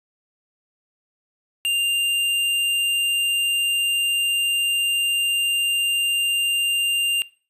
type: tone with hard clipping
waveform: sine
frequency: 2794 Hz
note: F7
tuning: in tune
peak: -20 dBFS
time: 1.65-7.22 s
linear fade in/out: 0 ms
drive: 15 dB
effects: noise-tail reverb RT60 0.4 s tail -21 dB re dry + resampled to 32000 Hz